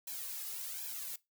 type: noise with flanger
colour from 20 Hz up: blue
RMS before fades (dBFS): -42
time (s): 0.07-1.16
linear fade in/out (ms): 5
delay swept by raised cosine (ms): 1.2 to 2.4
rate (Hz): 1.3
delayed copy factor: +1
effects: noise-tail reverb RT60 0.2 s tail -20 dB re dry